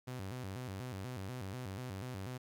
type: tone with vibrato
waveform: sawtooth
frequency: 110.3 Hz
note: A2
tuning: 5 cents sharp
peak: -37 dBFS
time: 0.07-2.38 s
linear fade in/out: 10 ms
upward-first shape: square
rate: 4.1 Hz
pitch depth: 240 cents each way
effects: 12-bit